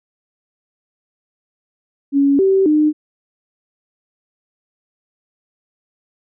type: tone with pitch steps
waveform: sine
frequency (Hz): 279.6 / 385.6 / 303.8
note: C#4 / G4 / D#4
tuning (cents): +15 / -28 / -41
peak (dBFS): -10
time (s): 2.12-2.93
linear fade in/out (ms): 50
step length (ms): 270
effects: none